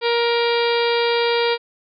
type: harmonic tone with a mistuned harmonic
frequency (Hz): 470.6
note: A#4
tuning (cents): +16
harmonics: 1 / 2 / 3 / 4 / 5 / 6 / 7 / 8 / 9 / 10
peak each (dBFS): -18 / -24 / -29 / -30 / -27 / -32 / -30 / -30 / -34 / -31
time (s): 0.01-1.58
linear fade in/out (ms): 50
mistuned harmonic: 9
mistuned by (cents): -49
effects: none